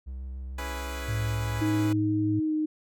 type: tone with vibrato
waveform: triangle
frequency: 64.9 Hz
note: C2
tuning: 13 cents flat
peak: -32 dBFS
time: 0.06-1.62 s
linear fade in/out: 20 ms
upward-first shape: sine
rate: 6.9 Hz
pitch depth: 22 cents each way
type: chord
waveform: 10% pulse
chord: C# minor seventh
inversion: none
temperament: equal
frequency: 277.2 / 329.6 / 415.3 / 493.9 Hz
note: C#4 / E4 / G#4 / B4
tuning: 0 / 0 / 0 / 0 cents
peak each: -32 / -34 / -36 / -30 dBFS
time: 0.58-1.93 s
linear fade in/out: 5 ms
type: tone with tremolo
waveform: sine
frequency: 108 Hz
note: A2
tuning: 32 cents flat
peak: -26 dBFS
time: 1.08-2.4 s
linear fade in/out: 10 ms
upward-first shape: sine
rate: 1.6 Hz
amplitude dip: 25%
type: tone with pitch glide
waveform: sine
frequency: 312.5 to 308.6 Hz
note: D#4 to D#4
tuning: +8 to -14 cents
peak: -24 dBFS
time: 1.61-2.66 s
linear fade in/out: 10 ms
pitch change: -22 cents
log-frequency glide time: 2.46-2.53 s
effects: none